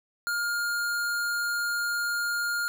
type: tone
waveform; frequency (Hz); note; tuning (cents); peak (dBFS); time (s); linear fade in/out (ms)
square; 1413; F6; +20; -27; 0.27-2.68; 0
effects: none